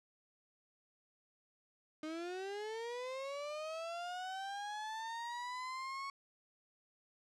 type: linear sweep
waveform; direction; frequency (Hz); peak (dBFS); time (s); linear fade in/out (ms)
35% pulse; up; 305.3 to 1108.7; -39; 2.03-6.1; 2
effects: low-pass 6000 Hz 12 dB/octave